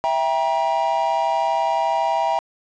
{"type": "chord", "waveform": "triangle", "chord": "E diminished", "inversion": "none", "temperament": "just", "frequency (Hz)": [659.3, 791.1, 949.3], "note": ["E5", "G5", "Bb5"], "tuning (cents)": [0, 16, 31], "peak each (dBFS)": [-21, -20, -20], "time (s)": [0.04, 2.39], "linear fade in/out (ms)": 0, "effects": ["resampled to 16000 Hz", "7-bit"]}